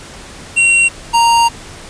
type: tone pair in turn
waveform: square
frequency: 2742 / 930.5 Hz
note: F7 / A#5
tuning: -32 / -3 cents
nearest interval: octave + perfect fifth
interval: 1871 cents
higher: first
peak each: -8 dBFS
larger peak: neither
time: 0.56-0.89 / 1.13-1.49 s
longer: second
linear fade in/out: 20 ms
effects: pink hiss -33 dBFS RMS until 1.89 s + resampled to 22050 Hz